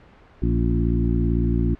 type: harmonic tone with a mistuned harmonic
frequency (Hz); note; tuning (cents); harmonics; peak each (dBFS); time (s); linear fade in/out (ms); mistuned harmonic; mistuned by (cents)
57.9; A#1; -11; 1 / 2 / 3 / 4 / 5 / 6; -21 / -24 / -26 / -27 / -28 / -29; 0.42-1.75; 5; 5; -26
effects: pink hiss -50 dBFS RMS until 1.79 s + low-pass 2000 Hz 12 dB/octave